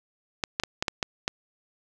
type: clicks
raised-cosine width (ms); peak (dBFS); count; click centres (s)
0.2; -8; 7; 0.438 / 0.599 / 0.636 / 0.825 / 0.882 / 1.028 / 1.279
effects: none